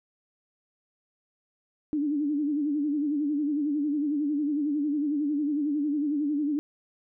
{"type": "tone with vibrato", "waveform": "sine", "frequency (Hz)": 293.7, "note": "D4", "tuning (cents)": 0, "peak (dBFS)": -24, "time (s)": [1.93, 6.59], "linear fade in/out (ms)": 0, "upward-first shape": "sine", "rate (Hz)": 11, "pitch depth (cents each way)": 84, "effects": []}